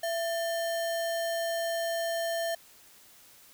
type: tone with sample-and-hold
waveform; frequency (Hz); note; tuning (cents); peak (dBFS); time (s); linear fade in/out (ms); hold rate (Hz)
sine; 669; E5; +25; -28; 0.03-2.55; 5; 2450
effects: white hiss -56 dBFS RMS until 3.53 s